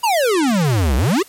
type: exponential two-way sweep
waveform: square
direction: down then up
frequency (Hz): 987.8 to 59.8 to 432.8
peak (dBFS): -14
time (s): 0.03-1.23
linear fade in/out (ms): 10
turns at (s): 0.96
effects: white hiss -45 dBFS RMS until 1.28 s + MP3 64 kbps